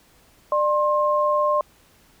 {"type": "tone pair together", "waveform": "sine", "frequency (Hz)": [597, 1063.1], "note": ["D5", "C6"], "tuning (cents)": [28, 27], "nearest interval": "minor seventh", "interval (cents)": 999, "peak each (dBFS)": -20, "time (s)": [0.52, 1.61], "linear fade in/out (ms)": 2, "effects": ["pink hiss -56 dBFS RMS until 2.2 s"]}